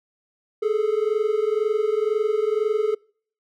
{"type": "tone pair together", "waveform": "triangle", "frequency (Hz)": [418, 440], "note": ["G#4", "A4"], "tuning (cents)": [11, 0], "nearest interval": "minor second", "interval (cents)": 89, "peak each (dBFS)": -20, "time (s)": [0.62, 2.95], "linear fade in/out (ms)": 10, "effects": ["noise-tail reverb RT60 0.5 s tail -26 dB re dry"]}